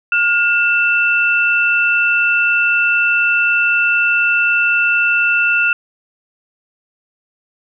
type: tone pair together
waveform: sine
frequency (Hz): 1424 / 2669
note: F6 / E7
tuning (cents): +33 / +21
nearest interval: major seventh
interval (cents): 1088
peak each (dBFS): -14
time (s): 0.12-5.73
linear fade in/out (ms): 2
effects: none